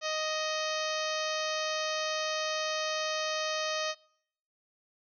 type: harmonic tone with a mistuned harmonic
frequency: 622.3 Hz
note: D#5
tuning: in tune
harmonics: 1 / 2 / 3 / 4 / 5 / 6 / 7 / 8 / 9 / 10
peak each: -34 / -37 / -39 / -40 / -41 / -42 / -42 / -43 / -44 / -44 dBFS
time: 0.01-3.95 s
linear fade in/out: 50 ms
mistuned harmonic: 4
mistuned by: +28 cents
effects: noise-tail reverb RT60 0.7 s tail -25 dB re dry